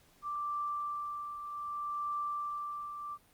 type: tone with tremolo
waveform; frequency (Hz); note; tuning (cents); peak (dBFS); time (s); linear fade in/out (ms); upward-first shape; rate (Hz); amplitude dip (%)
sine; 1174.7; D6; 0; -32; 0.22-3.18; 50; triangle; 0.64; 60
effects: pink hiss -65 dBFS RMS until 3.33 s + Opus 48 kbps